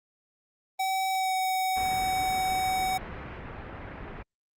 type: tone with pitch glide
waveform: square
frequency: 763 to 752.9 Hz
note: G5 to F#5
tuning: -47 to +30 cents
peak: -26 dBFS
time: 0.79-2.98 s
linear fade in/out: 10 ms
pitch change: -23 cents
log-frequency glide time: 1.11-1.34 s
type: low-pass noise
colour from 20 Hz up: pink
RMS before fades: -40 dBFS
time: 1.76-4.23 s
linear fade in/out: 10 ms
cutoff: 2300 Hz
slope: 24 dB/octave
effects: Opus 32 kbps